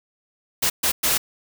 white noise bursts at uneven times, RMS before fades -20 dBFS, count 3, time 0.62-0.7 / 0.83-0.92 / 1.03-1.18 s, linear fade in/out 10 ms, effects none

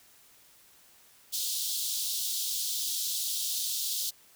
pink high-pass noise, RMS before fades -32 dBFS, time 1.32-4.11 s, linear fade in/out 20 ms, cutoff 3400 Hz, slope 48 dB/octave, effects white hiss -59 dBFS RMS until 4.35 s

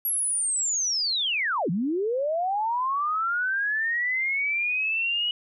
sine linear two-way sweep, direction down then up, 11560 to 155.56 to 2932 Hz, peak -23 dBFS, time 0.05-5.31 s, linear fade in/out 2 ms, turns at 1.7 s, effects none

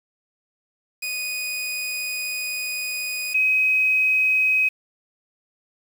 sawtooth / sine tone pair in turn, 2483 / 2529 Hz, D#7 / D#7, -4 / +28 cents, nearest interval unison, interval 32 cents, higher second, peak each -22 / -16 dBFS, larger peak second, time 1.02-3.34 / 3.34-4.69 s, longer first, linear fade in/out 10 ms, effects 7-bit

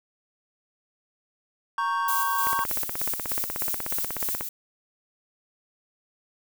triangle chord, G diminished, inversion first, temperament equal, 932.3 / 1108.7 / 1568 Hz, Bb5 / Db6 / G6, 0 / 0 / 0 cents, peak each -27 / -24 / -30 dBFS, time 1.78-2.64 s, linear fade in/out 2 ms
violet noise with tremolo, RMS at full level -28 dBFS, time 2.08-4.49 s, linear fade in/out 5 ms, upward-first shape square, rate 3.3 Hz, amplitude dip 45%
click train, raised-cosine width 0.5 ms, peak -16 dBFS, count 33, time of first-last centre 2.47-4.409 s, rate 16.5 Hz
effects none

